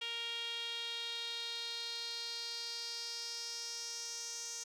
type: tone with band-pass filter sweep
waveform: sawtooth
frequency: 466.2 Hz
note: A#4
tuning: in tune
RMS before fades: -42 dBFS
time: 0.01-4.64 s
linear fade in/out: 10 ms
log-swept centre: 3100 to 6200 Hz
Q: 4.8
effects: none